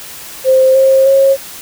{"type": "tone with pitch steps", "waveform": "sine", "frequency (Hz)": [523.3, 533.4, 543.6], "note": ["C5", "C5", "C#5"], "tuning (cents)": [0, 33, -34], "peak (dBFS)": -5, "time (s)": [0.44, 1.37], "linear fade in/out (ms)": 50, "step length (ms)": 310, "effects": ["white hiss -30 dBFS RMS until 1.61 s"]}